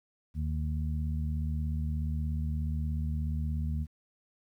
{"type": "harmonic tone", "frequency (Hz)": 76.8, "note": "D#2", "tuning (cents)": -22, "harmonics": [1, 2, 3], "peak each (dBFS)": [-30, -36, -40], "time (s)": [0.34, 3.87], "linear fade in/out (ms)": 50, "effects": ["11-bit"]}